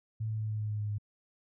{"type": "tone with pitch steps", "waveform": "sine", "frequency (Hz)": [110, 109.11, 108.24, 107.36, 106.5, 105.64, 104.79, 103.95], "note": ["A2", "A2", "A2", "A2", "G#2", "G#2", "G#2", "G#2"], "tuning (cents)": [0, -14, -28, -42, 44, 30, 16, 2], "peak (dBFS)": -31, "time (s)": [0.2, 0.984], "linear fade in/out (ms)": 10, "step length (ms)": 98, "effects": []}